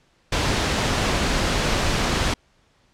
pink noise, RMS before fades -21 dBFS, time 0.32-2.34 s, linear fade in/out 5 ms, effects pink hiss -61 dBFS RMS until 2.93 s + low-pass 6000 Hz 12 dB/octave

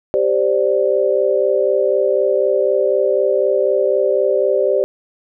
sine chord, G suspended fourth, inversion none, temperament equal, 392 / 523.3 / 587.3 Hz, G4 / C5 / D5, 0 / 0 / 0 cents, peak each -17 dBFS, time 0.14-4.84 s, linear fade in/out 0 ms, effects none

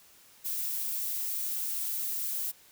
violet noise, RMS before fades -33 dBFS, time 0.44-2.52 s, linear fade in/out 20 ms, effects white hiss -58 dBFS RMS until 2.71 s

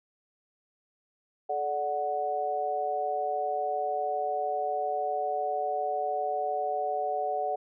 sine chord, D major, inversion second, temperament equal with one note detuned, 430.2 / 587.3 / 740 Hz, A4 / D5 / F#5, -39 / 0 / 0 cents, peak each -35 / -33 / -29 dBFS, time 1.49-7.56 s, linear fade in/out 10 ms, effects none

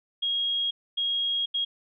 sine tone bursts at uneven times, 3277 Hz, G#7, 24 cents flat, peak -24 dBFS, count 3, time 0.22-0.71 / 0.97-1.46 / 1.54-1.65 s, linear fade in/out 10 ms, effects none

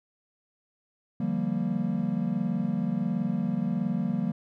triangle chord, G minor seventh, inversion second, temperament equal with one note detuned, 149.83 / 174.61 / 196 / 233.1 Hz, D3 / F3 / G3 / Bb3, +35 / 0 / 0 / 0 cents, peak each -33 / -29 / -28 / -28 dBFS, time 1.2-4.32 s, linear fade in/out 5 ms, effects none

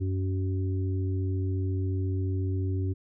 harmonic tone, 94.3 Hz, F#2, 33 cents sharp, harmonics 1 / 3 / 4, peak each -26 / -36 / -38 dBFS, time 0-2.94 s, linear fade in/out 20 ms, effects none

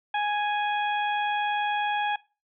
harmonic tone, 830.6 Hz, G#5, in tune, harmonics 1 / 2 / 3 / 4, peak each -25 / -31 / -35 / -37 dBFS, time 0.14-2.16 s, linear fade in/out 5 ms, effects noise-tail reverb RT60 0.3 s tail -20 dB re dry

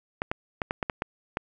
clicks, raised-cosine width 0.5 ms, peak -12 dBFS, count 8, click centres 0.219 / 0.315 / 0.618 / 0.709 / 0.828 / 0.898 / 1.021 / 1.371 s, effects none

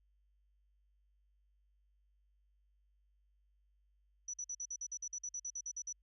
sine tone bursts, 5920 Hz, F#8, in tune, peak -39 dBFS, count 16, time 4.28-5.927 s, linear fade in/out 5 ms, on 57 ms, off 49 ms, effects added 50 Hz sine -70 dBFS peak until 6.02 s

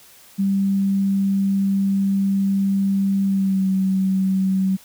sine tone with pitch glide, 196 to 190.53 Hz, G3 to G3, 0 to -49 cents, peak -16 dBFS, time 0.38-4.77 s, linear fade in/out 20 ms, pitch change -49 cents, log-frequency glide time 3.24-3.66 s, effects white hiss -48 dBFS RMS until 4.84 s

